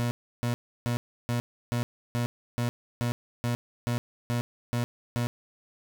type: tone bursts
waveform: 30% pulse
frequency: 119.7 Hz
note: A#2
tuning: 46 cents sharp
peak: -23 dBFS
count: 13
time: 0-5.27 s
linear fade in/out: 0 ms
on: 110 ms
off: 320 ms
effects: none